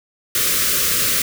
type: band-stop noise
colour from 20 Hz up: white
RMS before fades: -18 dBFS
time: 0.35-1.22 s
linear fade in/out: 2 ms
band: 600 to 1100 Hz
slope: 96 dB/octave
effects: none